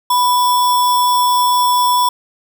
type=tone with sample-and-hold; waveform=sine; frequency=987.8 Hz; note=B5; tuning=in tune; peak=-10 dBFS; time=0.1-2.09 s; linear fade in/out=5 ms; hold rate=4410 Hz; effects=none